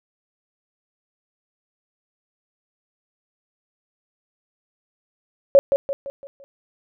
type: tone with echo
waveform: sine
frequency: 554.4 Hz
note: C#5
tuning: in tune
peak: -7 dBFS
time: 5.55-5.59 s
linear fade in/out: 0 ms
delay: 170 ms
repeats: 5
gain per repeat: -7 dB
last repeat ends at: 6.44 s
effects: none